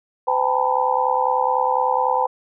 sine tone cluster, 509 / 789 / 859 / 923 / 993 Hz, C5 / G5 / A5 / A#5 / B5, -48 / +11 / -42 / -17 / +9 cents, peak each -23 dBFS, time 0.27-2.27 s, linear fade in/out 10 ms, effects none

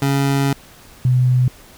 25% pulse / sine tone pair in turn, 138.59 / 126.21 Hz, C#3 / B2, 0 / +38 cents, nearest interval major second, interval 162 cents, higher first, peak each -11 dBFS, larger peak neither, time 0.02-0.53 / 1.05-1.48 s, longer first, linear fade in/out 2 ms, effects pink hiss -44 dBFS RMS until 1.77 s

